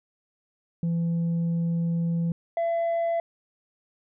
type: tone pair in turn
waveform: sine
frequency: 168.3 / 673.2 Hz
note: E3 / E5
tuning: +36 / +36 cents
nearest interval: 2 octaves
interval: 2400 cents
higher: second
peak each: -20 dBFS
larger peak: neither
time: 0.83-2.32 / 2.57-3.2 s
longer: first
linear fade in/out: 2 ms
effects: tanh soft clip ceiling -22 dBFS